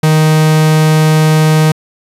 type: tone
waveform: 45% pulse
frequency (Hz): 155.9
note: D#3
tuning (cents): +4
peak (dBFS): -6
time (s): 0.03-1.72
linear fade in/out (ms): 5
effects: resampled to 32000 Hz